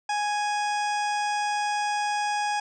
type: harmonic tone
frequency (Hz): 830.6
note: G#5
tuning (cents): 0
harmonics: 1 / 2 / 3 / 4 / 6 / 7 / 8 / 9 / 10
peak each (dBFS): -25 / -33 / -36 / -41 / -38 / -44 / -47 / -49 / -46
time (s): 0.09-2.6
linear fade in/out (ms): 5
effects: none